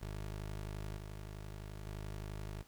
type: tone with level steps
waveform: 20% pulse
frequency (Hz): 51.6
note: G#1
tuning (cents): -10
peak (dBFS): -36 / -40 / -37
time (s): 0.01-2.63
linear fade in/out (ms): 10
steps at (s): 0.97 / 1.86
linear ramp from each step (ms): 5
effects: pink hiss -65 dBFS RMS until 2.67 s